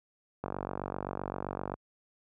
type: click train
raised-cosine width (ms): 1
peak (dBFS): -20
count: 63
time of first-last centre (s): 0.44-1.74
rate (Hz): 47.7
effects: high-pass 60 Hz 12 dB/octave